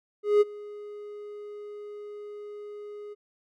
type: tone with ADSR envelope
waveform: triangle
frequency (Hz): 415.3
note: G#4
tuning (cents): 0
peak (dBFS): -13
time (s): 0.23-3.15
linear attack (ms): 180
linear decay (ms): 26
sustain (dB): -23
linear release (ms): 26
effects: none